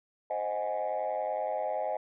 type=chord; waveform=sine; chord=Ab dominant seventh; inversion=first; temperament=equal; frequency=523.3 / 622.3 / 740 / 830.6 Hz; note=C5 / Eb5 / Gb5 / Ab5; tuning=0 / 0 / 0 / 0 cents; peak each=-35 / -32 / -35 / -34 dBFS; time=0.3-1.97 s; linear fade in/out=5 ms; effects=tanh soft clip ceiling -24 dBFS